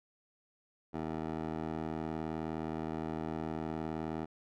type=tone with band-pass filter; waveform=15% pulse; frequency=79.4 Hz; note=D#2; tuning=36 cents sharp; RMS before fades=-38 dBFS; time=0.93-4.26 s; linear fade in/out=20 ms; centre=500 Hz; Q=0.93; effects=none